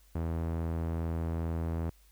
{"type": "tone with low-pass filter", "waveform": "sawtooth", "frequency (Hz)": 82.41, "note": "E2", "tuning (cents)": 0, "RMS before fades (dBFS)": -33, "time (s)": [0.15, 1.9], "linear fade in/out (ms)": 5, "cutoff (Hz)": 1200, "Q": 0.51, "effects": ["added 50 Hz sine -59 dBFS peak until 2.11 s", "white hiss -66 dBFS RMS until 2.11 s"]}